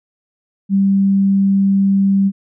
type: tone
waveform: sine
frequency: 196 Hz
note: G3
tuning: in tune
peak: -10 dBFS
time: 0.69-2.32 s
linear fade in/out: 50 ms
effects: none